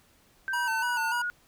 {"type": "tone with pitch glide", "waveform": "sine", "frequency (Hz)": [1560, 1447.1], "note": ["G6", "F#6"], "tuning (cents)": [-9, -39], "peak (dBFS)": -28, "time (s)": [0.48, 1.3], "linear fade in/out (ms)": 0, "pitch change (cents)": -130, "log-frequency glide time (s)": [0.59, 1.07]}
{"type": "tone with vibrato", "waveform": "square", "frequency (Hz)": 929, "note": "A#5", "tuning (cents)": -6, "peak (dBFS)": -30, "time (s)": [0.53, 1.22], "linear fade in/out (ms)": 5, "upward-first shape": "square", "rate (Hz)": 3.4, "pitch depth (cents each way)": 61}
{"effects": ["pink hiss -62 dBFS RMS until 1.47 s"]}